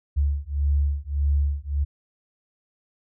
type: beating tone pair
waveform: sine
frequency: 70.7 / 72.4 Hz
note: C#2 / D2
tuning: +35 / -24 cents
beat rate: 1.7 Hz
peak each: -23 dBFS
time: 0.16-1.85 s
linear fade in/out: 20 ms
effects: none